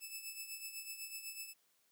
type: tone with tremolo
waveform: 10% pulse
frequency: 2622 Hz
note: E7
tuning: 10 cents flat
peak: -33 dBFS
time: 0-1.54 s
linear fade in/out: 50 ms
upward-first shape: triangle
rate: 8 Hz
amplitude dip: 70%
effects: white hiss -75 dBFS RMS until 1.91 s + high-pass 150 Hz 12 dB/octave